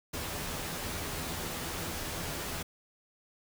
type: noise with comb filter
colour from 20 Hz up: pink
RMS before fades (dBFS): -37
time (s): 0.13-2.63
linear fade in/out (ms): 10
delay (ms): 12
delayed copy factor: +0.5
effects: none